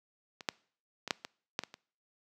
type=clicks; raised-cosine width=0.2 ms; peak=-27 / -12 / -21 / -10 / -22 / -13 / -22 / -28 dBFS; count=8; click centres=0.408 / 0.488 / 1.077 / 1.108 / 1.249 / 1.591 / 1.636 / 1.741 s; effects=noise-tail reverb RT60 0.5 s tail -24 dB re dry + high-pass 150 Hz 12 dB/octave